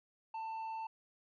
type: tone with tanh clipping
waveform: sine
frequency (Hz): 891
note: A5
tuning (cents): +22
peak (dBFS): -40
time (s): 0.34-0.87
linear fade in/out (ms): 5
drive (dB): 5
effects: none